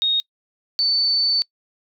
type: tone pair in turn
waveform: sine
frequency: 3729 / 4516 Hz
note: A#7 / C#8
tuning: 0 / +31 cents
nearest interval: minor third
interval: 331 cents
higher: second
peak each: -16 dBFS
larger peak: neither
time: 0.02-0.2 / 0.79-1.42 s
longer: second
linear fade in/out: 0 ms
effects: noise-tail reverb RT60 0.1 s tail -26 dB re dry